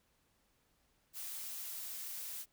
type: noise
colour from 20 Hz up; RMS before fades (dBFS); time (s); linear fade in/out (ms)
blue; -44; 1.13-2.46; 50
effects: pink hiss -75 dBFS RMS until 2.52 s